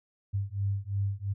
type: beating tone pair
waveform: sine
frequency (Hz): 98 / 100.9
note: G2 / G#2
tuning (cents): 0 / -49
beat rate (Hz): 2.9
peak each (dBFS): -31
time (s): 0.33-1.34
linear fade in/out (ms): 20
effects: none